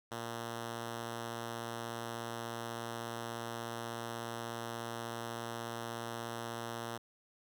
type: tone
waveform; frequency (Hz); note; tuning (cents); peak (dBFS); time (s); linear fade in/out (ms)
5% pulse; 116.54; A#2; 0; -28; 0.11-6.98; 10
effects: none